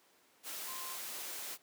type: tone in noise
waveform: sine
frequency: 1045 Hz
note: C6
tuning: 2 cents flat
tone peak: -47 dBFS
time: 0.65-0.98 s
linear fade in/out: 50 ms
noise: white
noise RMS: -43 dBFS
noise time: 0.43-1.58 s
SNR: -7 dB
effects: pink hiss -67 dBFS RMS until 1.62 s + high-pass 300 Hz 12 dB/octave